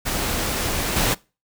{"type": "noise with level steps", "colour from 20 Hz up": "pink", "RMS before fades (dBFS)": [-24, -20], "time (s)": [0.05, 1.15], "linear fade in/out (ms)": 20, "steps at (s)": 0.96, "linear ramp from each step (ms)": 5, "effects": ["noise-tail reverb RT60 0.3 s tail -23 dB re dry"]}